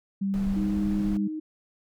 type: tone with pitch glide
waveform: sine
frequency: 196 to 201.4 Hz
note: G3 to G3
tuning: 0 to +47 cents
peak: -24 dBFS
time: 0.21-1.28 s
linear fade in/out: 10 ms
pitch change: +47 cents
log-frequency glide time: 0.57-0.72 s
type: noise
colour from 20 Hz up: brown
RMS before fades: -35 dBFS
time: 0.34-1.17 s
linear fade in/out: 0 ms
type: tone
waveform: sine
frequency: 311.1 Hz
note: D#4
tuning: in tune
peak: -30 dBFS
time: 0.56-1.4 s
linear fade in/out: 10 ms
effects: none